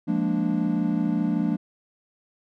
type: chord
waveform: triangle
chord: Bb dominant seventh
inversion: second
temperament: equal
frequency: 174.61 / 207.7 / 233.1 / 293.7 Hz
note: F3 / Ab3 / Bb3 / D4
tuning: 0 / 0 / 0 / 0 cents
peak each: -25 dBFS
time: 0.07-1.57 s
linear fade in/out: 20 ms
effects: none